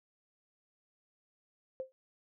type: tone with exponential decay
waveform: sine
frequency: 523 Hz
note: C5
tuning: 1 cent flat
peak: -32 dBFS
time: 1.8-1.92 s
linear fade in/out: 0 ms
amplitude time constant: 25 ms
effects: none